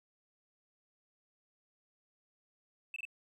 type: tone bursts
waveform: triangle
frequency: 2637 Hz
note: E7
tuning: in tune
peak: -35 dBFS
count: 3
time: 2.94-3.052 s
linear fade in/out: 2 ms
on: 22 ms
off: 23 ms
effects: tanh soft clip ceiling -35 dBFS